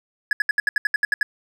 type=tone bursts; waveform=triangle; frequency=1692 Hz; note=G#6; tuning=32 cents sharp; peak=-14 dBFS; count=11; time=0.31-1.23 s; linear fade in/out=2 ms; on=20 ms; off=70 ms; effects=none